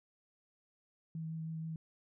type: tone with vibrato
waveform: sine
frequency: 160.9 Hz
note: E3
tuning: 42 cents flat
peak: -38 dBFS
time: 1.15-1.76 s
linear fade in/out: 2 ms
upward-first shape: triangle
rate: 6.3 Hz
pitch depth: 14 cents each way
effects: none